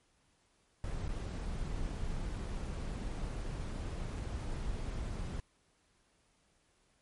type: noise with dropouts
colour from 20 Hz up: brown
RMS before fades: -38 dBFS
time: 0.84-5.4 s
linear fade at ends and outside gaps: 0 ms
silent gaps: 1.081-1.091 / 4.183-4.188 s
effects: pink hiss -72 dBFS RMS until 7.01 s + MP3 48 kbps